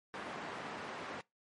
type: band-pass noise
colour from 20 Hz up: white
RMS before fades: -44 dBFS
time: 0.14-1.21 s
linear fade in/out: 0 ms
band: 150 to 1400 Hz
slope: 12 dB/octave
effects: noise-tail reverb RT60 0.2 s tail -24 dB re dry + MP3 48 kbps